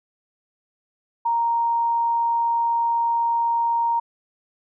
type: tone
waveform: sine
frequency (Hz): 932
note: A#5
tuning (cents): -1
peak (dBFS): -18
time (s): 1.25-4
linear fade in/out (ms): 10
effects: none